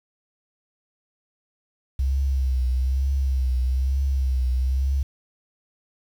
sine tone with vibrato, 65.4 Hz, C2, in tune, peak -19 dBFS, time 1.99-5.03 s, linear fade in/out 5 ms, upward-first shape triangle, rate 1.1 Hz, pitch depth 81 cents each way, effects 8-bit

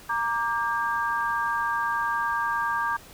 sine chord, G minor, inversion first, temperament equal with one note detuned, 932.3 / 1174.7 / 1604.6 Hz, Bb5 / D6 / G6, 0 / 0 / +40 cents, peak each -28 dBFS, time 0.09-2.97 s, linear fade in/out 10 ms, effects pink hiss -48 dBFS RMS until 3.13 s

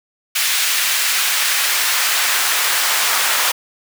pink noise with high-pass filter sweep, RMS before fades -17 dBFS, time 0.35-3.52 s, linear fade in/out 10 ms, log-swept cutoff 2100 to 1100 Hz, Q 0.9, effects none

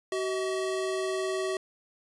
square tone pair together, 378.9 / 638 Hz, F#4 / D#5, +41 / +43 cents, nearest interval major sixth, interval 902 cents, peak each -30 / -35 dBFS, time 0.12-1.57 s, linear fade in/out 2 ms, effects resampled to 24000 Hz

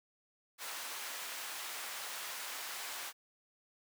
pink high-pass noise, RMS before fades -43 dBFS, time 0.58-3.13 s, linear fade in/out 50 ms, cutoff 960 Hz, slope 12 dB/octave, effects none

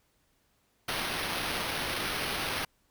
white noise with sample-and-hold, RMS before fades -33 dBFS, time 0.88-2.65 s, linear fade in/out 5 ms, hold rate 7350 Hz, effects pink hiss -71 dBFS RMS until 2.9 s

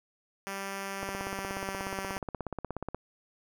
5% pulse tone with pitch glide, 196 to 193.53 Hz, G3 to G3, 0 to -22 cents, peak -24 dBFS, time 0.47-2.18 s, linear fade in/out 0 ms, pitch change -22 cents, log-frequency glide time 0.84-1.91 s
click train, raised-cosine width 1 ms, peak -21 dBFS, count 33, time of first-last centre 1.03-2.946 s, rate 16.7 Hz
effects none

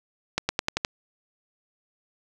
accelerating click train, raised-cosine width 0.2 ms, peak -6 dBFS, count 6, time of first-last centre 0.38-0.849 s, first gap 110 ms, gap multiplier 0.92, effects none

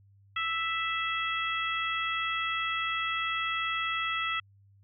harmonic tone, 659.3 Hz, E5, in tune, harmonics 2 / 3 / 4 / 5, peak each -32 / -34 / -35 / -36 dBFS, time 0.36-4.4 s, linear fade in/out 5 ms, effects added 99 Hz sine -57 dBFS peak until 4.83 s

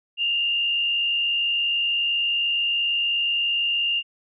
sine tone with frequency modulation, 2807 Hz, F7, 8 cents sharp, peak -20 dBFS, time 0.17-4.03 s, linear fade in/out 50 ms, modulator 62.8 Hz, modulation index 0.8, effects none

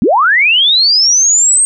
sine linear sweep, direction up, 174.61 to 8500 Hz, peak -6 dBFS, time 0.02-1.65 s, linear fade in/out 0 ms, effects none

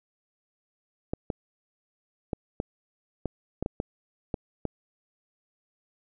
clicks, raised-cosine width 2 ms, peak -15 dBFS, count 10, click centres 1.135 / 1.302 / 2.332 / 2.601 / 3.257 / 3.626 / 3.661 / 3.801 / 4.342 / 4.653 s, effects none

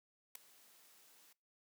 white noise with ADSR envelope, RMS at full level -41 dBFS, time 0.35-1.33 s, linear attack 5 ms, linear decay 3 ms, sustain -24 dB, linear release 6 ms, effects noise-tail reverb RT60 0.3 s tail -23 dB re dry + high-pass 200 Hz 12 dB/octave

